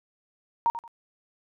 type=tone with echo; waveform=sine; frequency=932.3 Hz; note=A#5; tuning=in tune; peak=-19 dBFS; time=0.66-0.7 s; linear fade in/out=0 ms; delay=89 ms; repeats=2; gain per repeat=-12 dB; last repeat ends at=0.878 s; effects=none